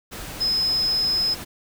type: tone in noise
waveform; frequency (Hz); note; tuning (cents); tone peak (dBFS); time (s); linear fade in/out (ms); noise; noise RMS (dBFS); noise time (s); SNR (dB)
sine; 5100; D#8; +42; -19; 0.4-1.35; 20; pink; -35; 0.11-1.45; +13
effects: none